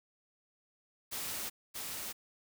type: noise with echo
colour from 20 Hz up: white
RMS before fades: -39 dBFS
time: 1.11-1.5 s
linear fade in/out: 20 ms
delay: 630 ms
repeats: 1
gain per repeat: -2 dB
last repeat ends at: 2.13 s
effects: none